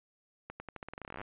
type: accelerating click train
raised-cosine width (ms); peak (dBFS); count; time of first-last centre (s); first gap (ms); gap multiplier
0.5; -27; 20; 0.5-1.215; 100; 0.87
effects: resampled to 8000 Hz

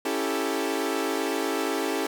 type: chord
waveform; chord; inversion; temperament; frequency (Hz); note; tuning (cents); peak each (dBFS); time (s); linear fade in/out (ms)
sawtooth; A dominant seventh; first; equal; 277.2 / 329.6 / 392 / 440; C#4 / E4 / G4 / A4; 0 / 0 / 0 / 0; -27; 0.05-2.07; 5
effects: none

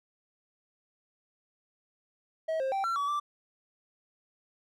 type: tone with pitch steps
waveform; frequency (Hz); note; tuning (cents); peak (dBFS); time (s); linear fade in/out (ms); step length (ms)
triangle; 641 / 531 / 780 / 1356 / 1139 / 1172; E5 / C5 / G5 / E6 / C#6 / D6; -49 / +25 / -9 / +49 / +47 / -4; -26; 2.48-3.2; 10; 120
effects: none

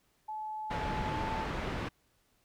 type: tone with pitch glide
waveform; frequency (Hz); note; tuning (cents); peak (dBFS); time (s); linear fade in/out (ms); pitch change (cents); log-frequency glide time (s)
sine; 862 to 881.1; A5 to A5; -36 to +2; -36; 0.28-1.45; 10; +38; 1.06-1.21
type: low-pass noise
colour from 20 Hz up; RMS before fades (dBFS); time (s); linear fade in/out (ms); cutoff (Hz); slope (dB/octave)
pink; -36; 0.7-1.89; 10; 2400; 12
effects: pink hiss -72 dBFS RMS until 2.44 s

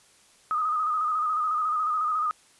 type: tone with vibrato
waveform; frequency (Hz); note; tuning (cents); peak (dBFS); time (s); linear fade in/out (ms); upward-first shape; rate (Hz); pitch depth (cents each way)
sine; 1244.5; D#6; 0; -23; 0.51-2.31; 0; square; 14; 41
effects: white hiss -58 dBFS RMS until 2.59 s + resampled to 24000 Hz

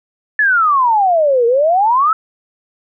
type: exponential two-way sweep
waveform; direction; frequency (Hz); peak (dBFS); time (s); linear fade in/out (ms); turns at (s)
sine; down then up; 1760 to 457 to 1338; -9; 0.39-2.13; 2; 1.46
effects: none

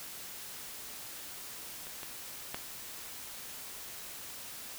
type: clicks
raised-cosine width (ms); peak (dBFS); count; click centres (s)
0.3; -29 / -26 / -19; 3; 1.869 / 2.032 / 2.545
effects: white hiss -45 dBFS RMS until 4.78 s

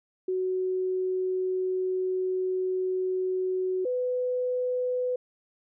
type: tone pair in turn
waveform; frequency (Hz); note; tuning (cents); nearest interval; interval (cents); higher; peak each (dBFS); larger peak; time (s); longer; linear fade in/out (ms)
sine; 371.6 / 500.3; F#4 / B4; +7 / +22; perfect fourth; 515; second; -25; neither; 0.28-3.85 / 3.85-5.16; first; 5
effects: none

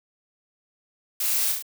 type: noise with echo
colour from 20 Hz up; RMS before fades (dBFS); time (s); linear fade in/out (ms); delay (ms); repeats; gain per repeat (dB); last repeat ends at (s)
blue; -26; 1.2-1.52; 5; 35; 3; -3; 1.625
effects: none

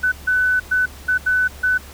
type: tone bursts at uneven times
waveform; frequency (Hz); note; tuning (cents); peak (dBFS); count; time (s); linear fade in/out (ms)
sine; 1500; F#6; +23; -14; 6; 0.03-0.12 / 0.27-0.6 / 0.71-0.86 / 1.08-1.18 / 1.26-1.48 / 1.63-1.78; 10
effects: added 70 Hz sine -39 dBFS peak until 1.93 s + pink hiss -41 dBFS RMS until 1.93 s

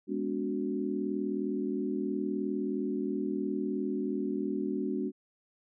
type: chord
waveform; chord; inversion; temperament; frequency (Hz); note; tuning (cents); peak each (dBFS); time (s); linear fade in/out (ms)
sine; G# half-diminished seventh; none; equal with one note detuned; 207.7 / 246.9 / 287 / 370; G#3 / B3 / D4 / F#4; 0 / 0 / -40 / 0; -35 / -37 / -34 / -35; 0.07-5.12; 50
effects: none

